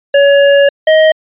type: tone pair in turn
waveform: square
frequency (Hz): 563 / 629.2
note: C#5 / D#5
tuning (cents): +27 / +19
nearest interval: major second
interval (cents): 192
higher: second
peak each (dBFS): -5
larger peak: neither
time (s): 0.14-0.69 / 0.87-1.12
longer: first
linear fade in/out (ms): 5
effects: resampled to 8000 Hz